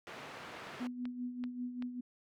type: band-pass noise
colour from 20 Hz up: white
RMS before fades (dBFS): -48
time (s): 0.07-0.87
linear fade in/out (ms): 0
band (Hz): 120 to 1900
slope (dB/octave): 12
type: click train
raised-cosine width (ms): 0.3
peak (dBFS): -32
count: 4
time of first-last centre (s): 0.67-1.824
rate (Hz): 2.6
type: tone with tremolo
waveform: sine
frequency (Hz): 246.9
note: B3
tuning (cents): 0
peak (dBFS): -35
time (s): 0.8-2.01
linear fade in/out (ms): 10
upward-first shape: sine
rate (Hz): 5.1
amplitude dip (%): 60
effects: none